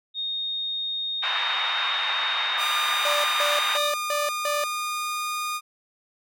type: tone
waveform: sine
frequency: 3700 Hz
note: A#7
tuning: 14 cents flat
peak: -26 dBFS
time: 0.14-3.92 s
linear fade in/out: 50 ms
type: band-pass noise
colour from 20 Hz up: pink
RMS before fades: -28 dBFS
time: 1.22-3.78 s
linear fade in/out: 20 ms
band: 920 to 3200 Hz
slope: 24 dB/octave
type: tone with pitch glide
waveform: sawtooth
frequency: 1210 to 1223.4 Hz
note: D#6 to D#6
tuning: -49 to -30 cents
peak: -23 dBFS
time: 2.57-5.61 s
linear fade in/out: 50 ms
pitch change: +19 cents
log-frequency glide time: 3.09-5.35 s
type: tone bursts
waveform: sawtooth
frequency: 587.3 Hz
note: D5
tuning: in tune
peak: -21 dBFS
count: 5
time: 3.05-4.64 s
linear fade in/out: 2 ms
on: 190 ms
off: 160 ms
effects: none